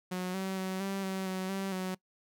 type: tone with pitch steps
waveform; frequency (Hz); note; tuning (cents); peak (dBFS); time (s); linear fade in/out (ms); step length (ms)
sawtooth; 182.7 / 190.8 / 188.2 / 195.2 / 190.6 / 187.3 / 194 / 186; F#3 / G3 / F#3 / G3 / G3 / F#3 / G3 / F#3; -22 / -47 / +30 / -7 / -48 / +21 / -18 / +9; -29; 0.11-1.95; 10; 230
effects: noise-tail reverb RT60 0.1 s tail -22 dB re dry